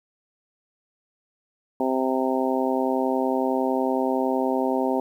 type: harmonic tone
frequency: 130.8 Hz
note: C3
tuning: in tune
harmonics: 2 / 3 / 4 / 5 / 6 / 7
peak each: -25 / -27 / -28 / -29 / -30 / -30 dBFS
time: 1.8-5 s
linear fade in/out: 2 ms
effects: 9-bit